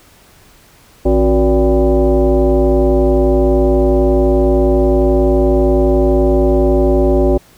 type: tone with frequency modulation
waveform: sine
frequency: 155.56 Hz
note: D#3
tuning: in tune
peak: -8 dBFS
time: 1.05-7.38 s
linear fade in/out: 10 ms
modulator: 211 Hz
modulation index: 2.1
effects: pink hiss -46 dBFS RMS until 7.57 s